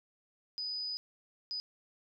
sine tone bursts at uneven times, 4978 Hz, D#8, in tune, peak -35 dBFS, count 2, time 0.58-0.97 / 1.51-1.6 s, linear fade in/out 0 ms, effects none

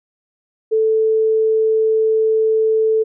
sine tone, 440 Hz, A4, in tune, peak -12 dBFS, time 0.71-3.04 s, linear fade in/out 20 ms, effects none

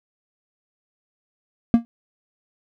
triangle tone with exponential decay, 233.1 Hz, A#3, in tune, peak -4 dBFS, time 1.74-1.85 s, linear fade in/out 0 ms, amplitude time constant 22 ms, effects none

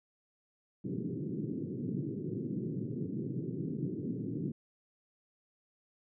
pink band-pass noise, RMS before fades -37 dBFS, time 0.84-4.52 s, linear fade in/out 10 ms, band 120 to 390 Hz, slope 48 dB/octave, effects none

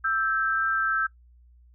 sine tone pair together, 1318.5 / 1574.6 Hz, E6 / G6, 0 / +7 cents, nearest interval minor third, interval 307 cents, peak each -25 dBFS, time 0.04-1.07 s, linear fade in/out 10 ms, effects noise-tail reverb RT60 0.1 s tail -18 dB re dry + added 60 Hz sine -52 dBFS peak until 1.74 s

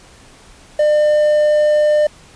triangle tone with quantisation, 601 Hz, D5, 40 cents sharp, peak -8 dBFS, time 0.79-2.07 s, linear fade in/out 5 ms, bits 6, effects pink hiss -44 dBFS RMS until 2.35 s + resampled to 22050 Hz

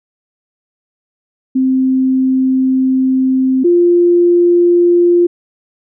sine tone pair in turn, 261.2 / 348.7 Hz, C4 / F4, -3 / -3 cents, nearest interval perfect fourth, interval 500 cents, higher second, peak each -9 / -6 dBFS, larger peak second, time 1.55-3.64 / 3.64-5.27 s, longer first, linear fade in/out 10 ms, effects none

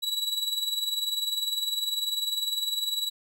40% pulse tone with tremolo, 3913 Hz, B7, 17 cents flat, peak -23 dBFS, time 0.02-3.1 s, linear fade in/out 20 ms, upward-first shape sine, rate 20 Hz, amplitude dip 65%, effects none

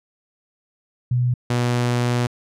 sine / sawtooth tone pair in turn, 123.47 / 121.7 Hz, B2 / B2, 0 / -25 cents, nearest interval unison, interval 25 cents, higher first, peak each -16 / -14 dBFS, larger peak second, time 1.11-1.34 / 1.5-2.27 s, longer second, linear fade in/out 5 ms, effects low-pass 9000 Hz 12 dB/octave

